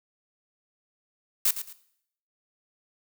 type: noise with echo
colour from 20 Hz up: blue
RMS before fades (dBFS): -22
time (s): 1.45-1.51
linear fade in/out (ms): 5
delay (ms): 110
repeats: 2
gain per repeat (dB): -11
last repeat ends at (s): 1.73
effects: noise-tail reverb RT60 0.7 s tail -17 dB re dry